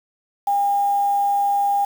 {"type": "tone with quantisation", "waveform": "sine", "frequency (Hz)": 806, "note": "G5", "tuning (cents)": 48, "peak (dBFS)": -16, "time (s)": [0.47, 1.85], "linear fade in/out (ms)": 5, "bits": 6, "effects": []}